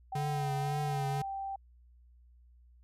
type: tone with pitch glide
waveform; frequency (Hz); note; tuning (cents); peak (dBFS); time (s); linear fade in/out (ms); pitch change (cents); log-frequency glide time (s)
sine; 771 to 782.2; G5 to G5; -29 to -4; -35; 0.12-1.56; 5; +25; 0.87-0.95
type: tone with vibrato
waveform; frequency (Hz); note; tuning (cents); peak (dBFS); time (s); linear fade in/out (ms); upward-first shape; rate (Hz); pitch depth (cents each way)
square; 142.6; C#3; +49; -33; 0.15-1.22; 5; triangle; 1.9; 48
effects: added 60 Hz sine -57 dBFS peak until 2.83 s + resampled to 32000 Hz